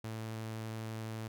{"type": "tone", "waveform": "sawtooth", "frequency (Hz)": 111, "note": "A2", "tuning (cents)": 16, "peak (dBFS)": -35, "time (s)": [0.04, 1.28], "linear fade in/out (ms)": 5, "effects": []}